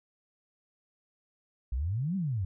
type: exponential two-way sweep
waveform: sine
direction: up then down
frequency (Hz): 55.9 to 200.5 to 87.1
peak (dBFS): -28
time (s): 1.72-2.45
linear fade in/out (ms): 5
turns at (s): 2.16
effects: none